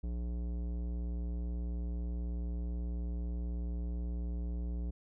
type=tone with tanh clipping; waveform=sine; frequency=59.2 Hz; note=A#1; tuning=27 cents sharp; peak=-36 dBFS; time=0.03-4.91 s; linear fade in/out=10 ms; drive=15 dB; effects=none